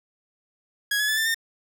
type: tone with pitch steps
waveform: sawtooth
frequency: 1661.2 / 1699 / 1737.8 / 1777.3 / 1817.8 Hz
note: G#6 / G#6 / A6 / A6 / A#6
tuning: 0 / +39 / -22 / +17 / -44 cents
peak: -18 dBFS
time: 0.91-1.345 s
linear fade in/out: 5 ms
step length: 87 ms
effects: none